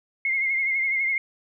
sine tone with vibrato, 2135 Hz, C7, 34 cents sharp, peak -21 dBFS, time 0.25-1.18 s, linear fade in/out 2 ms, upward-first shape sine, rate 12 Hz, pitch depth 46 cents each way, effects none

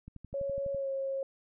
click train, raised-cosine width 5 ms, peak -33 dBFS, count 9, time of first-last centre 0.08-0.747 s, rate 12 Hz
sine tone with pitch glide, 554.4 to 541.4 Hz, C#5 to C#5, 0 to -41 cents, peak -31 dBFS, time 0.34-1.23 s, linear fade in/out 2 ms, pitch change -41 cents, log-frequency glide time 0.75-0.89 s
effects none

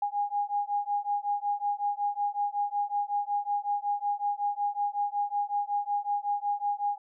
sine beating tone pair, 816 / 821.4 Hz, G#5 / G#5, -31 / -19 cents, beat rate 5.4 Hz, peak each -30 dBFS, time 0.02-6.98 s, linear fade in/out 5 ms, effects none

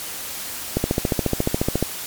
click train, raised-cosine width 2 ms, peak -5 dBFS, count 16, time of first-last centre 0.77-1.826 s, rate 14.2 Hz, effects white hiss -31 dBFS RMS until 2.06 s + MP3 96 kbps

